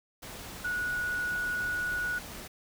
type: tone in noise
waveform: sine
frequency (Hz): 1463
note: F#6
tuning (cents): -20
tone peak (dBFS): -29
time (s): 0.64-2.19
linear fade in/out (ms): 10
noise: pink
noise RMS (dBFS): -43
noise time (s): 0.22-2.48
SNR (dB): +11
effects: none